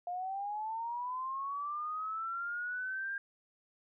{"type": "linear sweep", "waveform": "sine", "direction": "up", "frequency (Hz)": [700, 1609], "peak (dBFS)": -35, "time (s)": [0.07, 3.18], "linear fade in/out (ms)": 2, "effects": []}